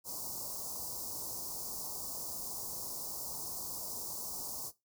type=band-stop noise; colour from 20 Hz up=white; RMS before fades=-41 dBFS; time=0.04-4.72 s; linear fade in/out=50 ms; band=1100 to 4700 Hz; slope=48 dB/octave; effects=noise-tail reverb RT60 0.2 s tail -17 dB re dry